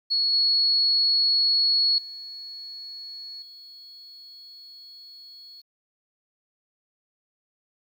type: tone with level steps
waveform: sine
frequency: 4358 Hz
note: C#8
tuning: 30 cents flat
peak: -20 / -18 / -36 / -43 dBFS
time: 0.1-5.62 s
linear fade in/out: 20 ms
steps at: 0.33 / 1.98 / 3.42 s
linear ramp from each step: 2 ms
effects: 10-bit